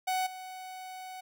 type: tone with level steps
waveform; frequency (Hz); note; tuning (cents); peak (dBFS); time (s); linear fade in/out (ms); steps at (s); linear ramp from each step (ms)
45% pulse; 746; F#5; +14; -28 / -41; 0.07-1.21; 10; 0.26; 10
effects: none